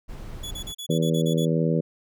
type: noise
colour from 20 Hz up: brown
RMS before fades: -36 dBFS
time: 0.08-0.73 s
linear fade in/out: 20 ms
type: tone bursts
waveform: sawtooth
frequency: 3405 Hz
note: G#7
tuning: 42 cents sharp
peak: -30 dBFS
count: 9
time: 0.43-1.456 s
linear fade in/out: 10 ms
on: 82 ms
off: 36 ms
type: harmonic tone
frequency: 81.2 Hz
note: E2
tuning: 26 cents flat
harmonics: 2 / 3 / 4 / 5 / 6 / 7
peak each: -22 / -28 / -30 / -30 / -28 / -32 dBFS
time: 0.89-1.81 s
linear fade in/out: 10 ms
effects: none